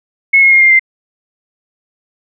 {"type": "tone with pitch steps", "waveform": "sine", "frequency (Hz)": [2185, 2160, 2135, 2111, 2086], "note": ["C#7", "C#7", "C7", "C7", "C7"], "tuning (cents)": [-26, -45, 34, 15, -6], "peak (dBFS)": -4, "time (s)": [0.33, 0.795], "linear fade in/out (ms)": 10, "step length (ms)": 93, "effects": []}